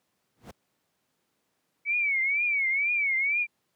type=noise with exponential growth; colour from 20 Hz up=brown; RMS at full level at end=-28 dBFS; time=0.35-0.51 s; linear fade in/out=5 ms; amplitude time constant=33 ms
type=tone with vibrato; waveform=sine; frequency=2258 Hz; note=C#7; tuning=31 cents sharp; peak=-23 dBFS; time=1.85-3.47 s; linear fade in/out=50 ms; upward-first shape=triangle; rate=2.1 Hz; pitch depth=150 cents each way
effects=pink hiss -75 dBFS RMS until 3.75 s + high-pass 150 Hz 12 dB/octave